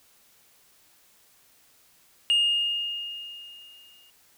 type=tone with exponential decay; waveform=sine; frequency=2839 Hz; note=F7; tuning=28 cents sharp; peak=-15 dBFS; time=2.3-4.1 s; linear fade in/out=0 ms; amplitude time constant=390 ms; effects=tanh soft clip ceiling -17 dBFS + white hiss -60 dBFS RMS until 4.37 s